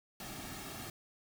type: noise with comb filter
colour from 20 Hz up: pink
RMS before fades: -45 dBFS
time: 0.2-0.9 s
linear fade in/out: 2 ms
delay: 2 ms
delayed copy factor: -0.6
effects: none